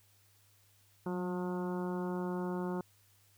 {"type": "harmonic tone with a mistuned harmonic", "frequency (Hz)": 179.7, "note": "F3", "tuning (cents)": 50, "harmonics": [1, 2, 3, 4, 5, 6, 7, 8], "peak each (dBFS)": [-36, -38, -46, -49, -45, -50, -52, -53], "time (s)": [1.06, 2.81], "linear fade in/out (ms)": 2, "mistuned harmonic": 1, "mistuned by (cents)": 25, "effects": ["added 100 Hz sine -68 dBFS peak until 3.37 s", "white hiss -68 dBFS RMS until 3.37 s"]}